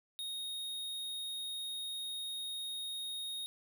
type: tone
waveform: square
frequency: 3729 Hz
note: A#7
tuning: in tune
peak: -39 dBFS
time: 0.19-3.46 s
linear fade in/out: 0 ms
effects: none